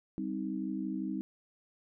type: chord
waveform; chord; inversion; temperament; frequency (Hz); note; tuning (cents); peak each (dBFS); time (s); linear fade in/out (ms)
sine; C minor; second; just; 196.22 / 261.6 / 314; G3 / C4 / Eb4; +2 / 0 / +16; -37 / -38 / -37; 0.18-1.21; 0
effects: none